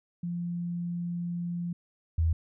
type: tone pair in turn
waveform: sine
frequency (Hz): 173.3 / 81.61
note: F3 / E2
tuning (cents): -13 / -17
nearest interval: octave + minor second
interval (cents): 1304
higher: first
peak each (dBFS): -30 / -22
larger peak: second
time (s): 0.23-1.73 / 2.18-2.33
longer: first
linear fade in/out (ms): 5
effects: none